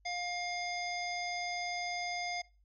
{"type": "harmonic tone with a mistuned harmonic", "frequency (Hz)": 708, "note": "F5", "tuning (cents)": 23, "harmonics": [1, 3, 5, 7, 9], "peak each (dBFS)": [-38, -39, -48, -43, -48], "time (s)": [0.05, 2.42], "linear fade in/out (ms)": 10, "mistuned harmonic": 5, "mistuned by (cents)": -22, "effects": ["noise-tail reverb RT60 0.3 s tail -21 dB re dry", "added 50 Hz sine -64 dBFS peak until 2.64 s"]}